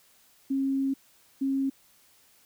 sine tone pair in turn, 270.8 / 270.8 Hz, C#4 / C#4, -40 / -40 cents, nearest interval unison, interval 0 cents, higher neither, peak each -24 dBFS, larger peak neither, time 0.5-0.94 / 1.41-1.7 s, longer first, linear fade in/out 10 ms, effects white hiss -61 dBFS RMS until 2.45 s

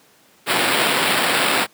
blue noise with sample-and-hold, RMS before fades -18 dBFS, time 0.46-1.67 s, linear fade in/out 50 ms, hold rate 6300 Hz, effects pink hiss -53 dBFS RMS until 1.73 s + high-pass 200 Hz 12 dB/octave

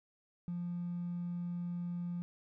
triangle tone with hard clipping, 174.61 Hz, F3, in tune, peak -36 dBFS, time 0.48-2.22 s, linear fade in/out 0 ms, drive 3 dB, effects none

